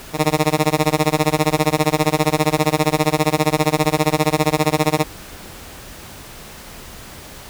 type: tone with tremolo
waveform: 10% pulse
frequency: 153.9 Hz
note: D#3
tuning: 19 cents flat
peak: -3 dBFS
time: 0.13-5.06 s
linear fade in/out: 50 ms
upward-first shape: sine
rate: 15 Hz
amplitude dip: 100%
effects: pink hiss -37 dBFS RMS until 7.49 s